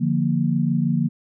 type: chord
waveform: sine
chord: Bb major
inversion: first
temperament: equal with one note detuned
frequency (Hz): 148.11 / 174.61 / 233.1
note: D3 / F3 / Bb3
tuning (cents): +15 / 0 / 0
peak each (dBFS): -22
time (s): 0-1.09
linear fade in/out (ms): 20
effects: none